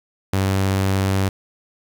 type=tone; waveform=sawtooth; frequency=96.5 Hz; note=G2; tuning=27 cents flat; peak=-13 dBFS; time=0.33-1.29 s; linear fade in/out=5 ms; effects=9-bit